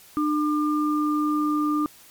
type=tone pair together; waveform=sine; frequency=300.3 / 1200 Hz; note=D4 / D6; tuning=+39 / +37 cents; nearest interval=2 octaves; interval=2398 cents; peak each=-21 / -26 dBFS; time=0.17-1.86 s; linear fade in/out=0 ms; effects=white hiss -50 dBFS RMS until 2.1 s + MP3 96 kbps